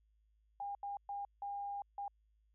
sine tone bursts at uneven times, 806 Hz, G5, 48 cents sharp, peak -39 dBFS, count 5, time 0.6-0.75 / 0.83-0.97 / 1.09-1.25 / 1.42-1.82 / 1.98-2.08 s, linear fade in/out 2 ms, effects added 53 Hz sine -70 dBFS peak until 2.54 s

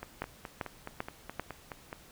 two click trains, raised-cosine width 0.5 ms, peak -18 / -24 dBFS, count 4 / 10, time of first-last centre 0.22-1.396 / 0.03-1.929 s, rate 2.55 / 4.74 Hz, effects pink hiss -56 dBFS RMS until 2.11 s

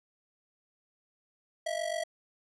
square ring-modulated tone, 652 Hz, E5, 19 cents flat, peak -29 dBFS, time 1.66-2.04 s, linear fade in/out 5 ms, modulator 23.8 Hz, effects resampled to 24000 Hz + 10-bit

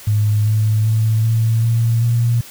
sine tone with pitch steps, 105.7 / 108.05 / 110.44 / 112.89 / 115.4 / 117.96 Hz, G#2 / A2 / A2 / A2 / A#2 / A#2, +31 / -31 / +7 / +45 / -17 / +21 cents, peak -12 dBFS, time 0.07-2.41 s, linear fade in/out 5 ms, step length 390 ms, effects white hiss -38 dBFS RMS until 2.5 s

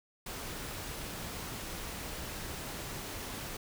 pink noise, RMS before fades -41 dBFS, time 0.26-3.57 s, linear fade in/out 5 ms, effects none

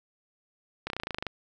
slowing click train, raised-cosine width 0.3 ms, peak -16 dBFS, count 12, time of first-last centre 0.87-1.267 s, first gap 31 ms, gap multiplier 1.03, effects none

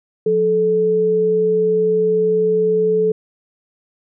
sine tone pair together, 178.41 / 434.5 Hz, F3 / A4, +37 / -22 cents, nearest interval octave + minor third, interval 1541 cents, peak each -24 / -13 dBFS, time 0.26-3.12 s, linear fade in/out 5 ms, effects none

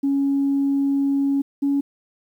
sine tone pair in turn, 277.6 / 280.5 Hz, C#4 / C#4, +3 / +21 cents, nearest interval unison, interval 18 cents, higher second, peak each -16 dBFS, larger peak neither, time 0.03-1.42 / 1.62-1.81 s, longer first, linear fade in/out 10 ms, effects tanh soft clip ceiling -13 dBFS + 9-bit

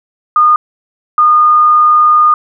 sine tone pair in turn, 1222 / 1222 Hz, D#6 / D#6, -32 / -32 cents, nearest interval unison, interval 0 cents, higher neither, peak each -4 dBFS, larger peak neither, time 0.36-0.56 / 1.18-2.34 s, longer second, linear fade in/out 2 ms, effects none

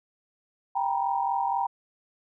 sine tone cluster, 789 / 932 / 976 Hz, G5 / A#5 / B5, +11 / -1 / -21 cents, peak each -27 / -28 / -32 dBFS, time 0.75-1.67 s, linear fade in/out 10 ms, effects none

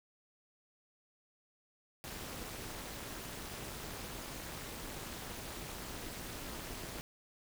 pink noise with amplitude modulation, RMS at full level -41 dBFS, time 2.04-7.01 s, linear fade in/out 0 ms, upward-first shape sine, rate 288 Hz, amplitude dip 85%, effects none

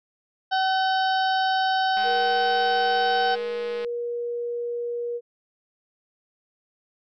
harmonic tone, 760 Hz, F#5, 46 cents sharp, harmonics 1 / 2 / 4 / 5 / 6 / 7, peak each -21 / -27 / -33 / -35 / -37 / -38 dBFS, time 0.51-3.36 s, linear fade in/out 20 ms
click train, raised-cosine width 0.3 ms, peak -23 dBFS, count 397, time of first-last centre 1.97-3.847 s, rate 211 Hz
sine tone, 476.8 Hz, A#4, 39 cents sharp, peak -26 dBFS, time 2.03-5.21 s, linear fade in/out 50 ms
effects none

